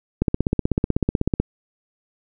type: click train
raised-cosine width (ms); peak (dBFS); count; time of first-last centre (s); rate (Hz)
3; -5; 20; 0.22-1.4; 16.1
effects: none